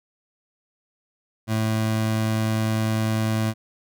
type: tone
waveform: 25% pulse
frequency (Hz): 110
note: A2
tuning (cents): 0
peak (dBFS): -17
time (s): 1.47-3.54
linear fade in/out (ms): 50
effects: none